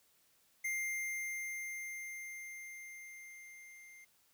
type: tone with level ramp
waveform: square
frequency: 2100 Hz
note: C7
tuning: 6 cents sharp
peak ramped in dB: -35 to -55 dBFS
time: 0.64-4.05 s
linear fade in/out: 10 ms
effects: white hiss -71 dBFS RMS until 4.33 s